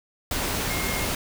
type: tone in noise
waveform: sine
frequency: 2138 Hz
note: C7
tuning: 37 cents sharp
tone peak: -32 dBFS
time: 0.7-1.05 s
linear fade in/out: 2 ms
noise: pink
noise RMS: -27 dBFS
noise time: 0.31-1.15 s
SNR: -8 dB
effects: none